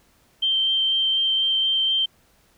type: tone with vibrato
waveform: sine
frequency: 3136 Hz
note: G7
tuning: in tune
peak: -18 dBFS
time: 0.42-2.06 s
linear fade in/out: 10 ms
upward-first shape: triangle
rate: 4.1 Hz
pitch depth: 9 cents each way
effects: pink hiss -60 dBFS RMS until 2.57 s